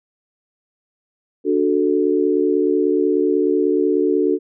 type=chord; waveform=sine; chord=D major; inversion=none; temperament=equal; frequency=293.7 / 370 / 440 Hz; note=D4 / F#4 / A4; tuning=0 / 0 / 0 cents; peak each=-19 / -18 / -19 dBFS; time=1.44-4.39 s; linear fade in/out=50 ms; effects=none